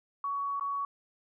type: tone with dropouts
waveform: sine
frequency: 1123 Hz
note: C#6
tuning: 22 cents sharp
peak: -30 dBFS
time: 0.24-0.85 s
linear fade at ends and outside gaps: 2 ms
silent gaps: 0.597-0.609 s
effects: none